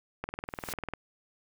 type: click train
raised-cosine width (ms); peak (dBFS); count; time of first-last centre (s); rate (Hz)
0.5; -19; 15; 0.24-0.937; 20.1
type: noise with exponential growth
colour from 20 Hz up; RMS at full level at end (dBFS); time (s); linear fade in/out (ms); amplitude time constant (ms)
white; -36; 0.48-0.73; 1; 54
effects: none